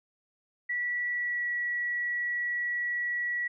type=tone with pitch glide; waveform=sine; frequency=1948 to 1934.5 Hz; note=B6 to B6; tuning=-24 to -36 cents; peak=-28 dBFS; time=0.69-3.48 s; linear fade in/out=10 ms; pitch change=-12 cents; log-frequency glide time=1.1-1.47 s; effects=none